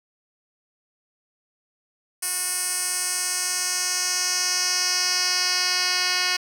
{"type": "tone with band-pass filter sweep", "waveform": "10% pulse", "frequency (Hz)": 363.3, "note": "F#4", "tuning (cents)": -32, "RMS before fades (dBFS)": -24, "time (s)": [2.22, 6.37], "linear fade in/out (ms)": 10, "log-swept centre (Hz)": [9900, 4000], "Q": 2.2, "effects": ["7-bit"]}